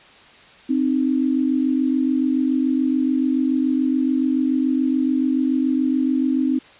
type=tone pair together; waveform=sine; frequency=260.6 / 307.6 Hz; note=C4 / D#4; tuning=-7 / -20 cents; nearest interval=minor third; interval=287 cents; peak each=-18 / -21 dBFS; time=0.69-6.59 s; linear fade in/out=10 ms; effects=white hiss -47 dBFS RMS until 6.79 s + resampled to 8000 Hz